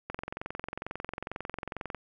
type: click train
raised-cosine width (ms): 0.5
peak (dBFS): -20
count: 42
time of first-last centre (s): 0.1-1.947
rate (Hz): 22.2
effects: none